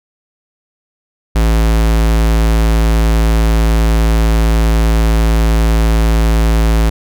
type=tone; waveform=square; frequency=55.3 Hz; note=A1; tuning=9 cents sharp; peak=-9 dBFS; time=1.35-6.9 s; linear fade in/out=10 ms; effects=none